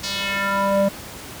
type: tone with band-pass filter sweep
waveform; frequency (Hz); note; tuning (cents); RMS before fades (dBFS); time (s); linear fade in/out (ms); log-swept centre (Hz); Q
square; 197.9; G3; +17; -21; 0.03-0.89; 10; 5100 to 460; 2.1
effects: pink hiss -36 dBFS RMS until 1.4 s + high-pass 60 Hz 12 dB/octave